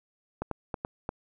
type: clicks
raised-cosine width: 1 ms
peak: -17 dBFS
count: 5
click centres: 0.42 / 0.513 / 0.742 / 0.849 / 1.091 s
effects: none